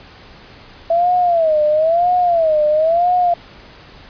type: tone with vibrato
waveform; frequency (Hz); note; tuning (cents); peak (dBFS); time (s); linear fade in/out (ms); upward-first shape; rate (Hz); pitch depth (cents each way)
sine; 659.3; E5; 0; -11; 0.9-3.34; 5; sine; 1; 160
effects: pink hiss -41 dBFS RMS until 4.09 s + resampled to 11025 Hz